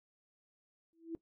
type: tone with exponential growth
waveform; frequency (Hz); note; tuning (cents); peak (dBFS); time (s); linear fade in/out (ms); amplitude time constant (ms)
sine; 329.6; E4; 0; -34; 0.93-1.15; 0; 46
effects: noise-tail reverb RT60 0.1 s tail -17 dB re dry